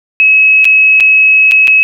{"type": "tone with dropouts", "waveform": "sine", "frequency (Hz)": 2568, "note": "E7", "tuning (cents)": -46, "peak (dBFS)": -3, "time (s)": [0.2, 1.83], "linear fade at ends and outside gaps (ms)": 0, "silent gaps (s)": [[0.645, 0.653], [1.001, 1.006], [1.512, 1.519], [1.673, 1.679]], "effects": []}